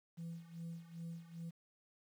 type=tone with tremolo; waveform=sine; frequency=167.3 Hz; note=E3; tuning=26 cents sharp; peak=-40 dBFS; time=0.17-1.51 s; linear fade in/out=20 ms; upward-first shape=sine; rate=2.5 Hz; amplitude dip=85%; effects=tanh soft clip ceiling -41 dBFS + 11-bit